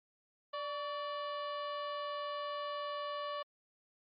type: harmonic tone with a mistuned harmonic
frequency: 587.3 Hz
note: D5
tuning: in tune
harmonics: 1 / 2 / 3 / 4 / 5 / 6 / 7 / 8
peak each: -41 / -40 / -51 / -58 / -50 / -56 / -57 / -61 dBFS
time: 0.53-3.43 s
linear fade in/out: 10 ms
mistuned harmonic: 2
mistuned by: -59 cents
effects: Opus 48 kbps

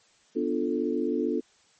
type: chord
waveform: sine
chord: B half-diminished seventh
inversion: none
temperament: equal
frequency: 246.9 / 293.7 / 349.2 / 440 Hz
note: B3 / D4 / F4 / A4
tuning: 0 / 0 / 0 / 0 cents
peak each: -30 dBFS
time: 0.35-1.41 s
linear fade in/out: 20 ms
effects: white hiss -62 dBFS RMS until 1.79 s + MP3 32 kbps

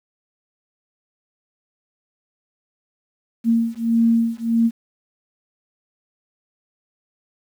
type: beating tone pair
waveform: sine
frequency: 229.1 / 230.7 Hz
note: A#3 / A#3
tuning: -30 / -18 cents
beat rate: 1.6 Hz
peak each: -18 dBFS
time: 3.44-4.71 s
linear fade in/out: 50 ms
effects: 8-bit

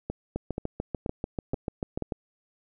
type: two click trains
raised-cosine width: 2 ms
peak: -17 / -16 dBFS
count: 5 / 13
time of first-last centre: 0.1-2.023 / 0.36-2.122 s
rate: 2.08 / 6.81 Hz
effects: none

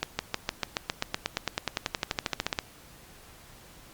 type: accelerating click train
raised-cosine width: 0.2 ms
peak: -9 dBFS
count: 26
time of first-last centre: 0.03-2.588 s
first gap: 160 ms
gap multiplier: 0.96
effects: pink hiss -52 dBFS RMS until 3.93 s + Opus 48 kbps

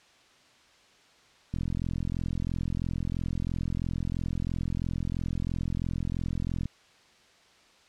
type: click train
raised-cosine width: 5 ms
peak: -19 dBFS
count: 221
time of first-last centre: 1.54-6.656 s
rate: 43 Hz
effects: white hiss -59 dBFS RMS until 7.88 s + low-pass 5000 Hz 12 dB/octave

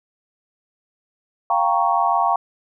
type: chord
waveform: sine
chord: G half-diminished seventh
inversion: third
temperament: equal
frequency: 698.5 / 784 / 932.3 / 1108.7 Hz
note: F5 / G5 / Bb5 / Db6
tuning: 0 / 0 / 0 / 0 cents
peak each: -21 dBFS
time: 1.5-2.36 s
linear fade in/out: 2 ms
effects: none

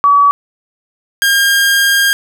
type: tone pair in turn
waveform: sine / sawtooth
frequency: 1140 / 1612.2 Hz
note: C#6 / G6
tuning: +48 / +48 cents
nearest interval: tritone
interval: 600 cents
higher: second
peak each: -5 dBFS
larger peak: neither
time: 0.04-0.31 / 1.22-2.13 s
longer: second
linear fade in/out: 0 ms
effects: none

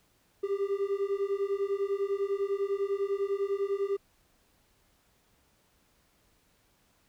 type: beating tone pair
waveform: triangle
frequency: 392 / 402 Hz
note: G4 / G4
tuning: 0 / +44 cents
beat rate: 10 Hz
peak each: -29 dBFS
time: 0.43-3.97 s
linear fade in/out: 10 ms
effects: pink hiss -68 dBFS RMS until 7.08 s

